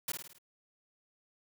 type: noise with echo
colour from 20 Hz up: white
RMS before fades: -35 dBFS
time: 0.08-0.12 s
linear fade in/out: 5 ms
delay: 53 ms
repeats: 5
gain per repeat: -5 dB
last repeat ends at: 0.385 s
effects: none